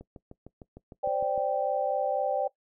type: click train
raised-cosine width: 2 ms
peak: -31 dBFS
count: 10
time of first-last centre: 0.01-1.378 s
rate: 6.58 Hz
type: chord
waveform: sine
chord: C suspended second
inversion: none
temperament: equal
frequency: 523.3 / 587.3 / 784 Hz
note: C5 / D5 / G5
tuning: 0 / 0 / 0 cents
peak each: -31 / -29 / -29 dBFS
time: 1.03-2.48 s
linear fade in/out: 10 ms
effects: noise-tail reverb RT60 0.1 s tail -19 dB re dry